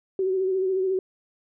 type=tone with vibrato; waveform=sine; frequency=377.8 Hz; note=F#4; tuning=36 cents sharp; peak=-21 dBFS; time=0.19-0.99 s; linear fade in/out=2 ms; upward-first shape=sine; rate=14 Hz; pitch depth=38 cents each way; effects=none